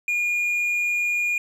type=tone; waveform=triangle; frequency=2429 Hz; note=D#7; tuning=42 cents flat; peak=-19 dBFS; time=0.08-1.38 s; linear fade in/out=2 ms; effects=none